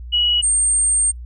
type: tone pair in turn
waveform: sine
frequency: 2919 / 8662 Hz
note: F#7 / C#9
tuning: -24 / -41 cents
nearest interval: octave + perfect fifth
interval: 1883 cents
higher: second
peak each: -14 dBFS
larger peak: neither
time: 0.12-0.42 / 0.42-1.12 s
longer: second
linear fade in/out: 20 ms
effects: noise-tail reverb RT60 0.1 s tail -26 dB re dry + added 60 Hz sine -30 dBFS peak until 1.25 s